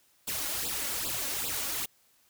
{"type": "noise with flanger", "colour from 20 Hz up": "white", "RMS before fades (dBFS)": -33, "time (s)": [0.27, 1.86], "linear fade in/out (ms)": 10, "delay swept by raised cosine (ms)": [0.24, 3.64], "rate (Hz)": 2.5, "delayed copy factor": 1, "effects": ["white hiss -66 dBFS RMS until 2.29 s"]}